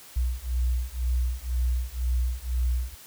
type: beating tone pair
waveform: sine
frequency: 60.6 / 62.6 Hz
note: B1 / B1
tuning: -32 / +24 cents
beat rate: 2 Hz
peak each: -26 / -26 dBFS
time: 0.16-2.95 s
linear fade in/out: 10 ms
effects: tanh soft clip ceiling -17 dBFS + white hiss -48 dBFS RMS until 3.06 s